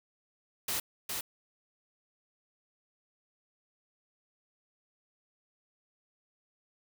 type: noise with echo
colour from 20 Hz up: white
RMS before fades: -33 dBFS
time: 0.68-0.8 s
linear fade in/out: 5 ms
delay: 410 ms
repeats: 1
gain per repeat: -3 dB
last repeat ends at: 1.21 s
effects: none